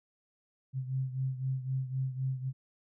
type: beating tone pair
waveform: sine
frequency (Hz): 130.7 / 134.6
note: C3 / C3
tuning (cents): -1 / +49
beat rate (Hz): 3.9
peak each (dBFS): -32 / -37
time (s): 0.73-2.53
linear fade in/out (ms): 50
effects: none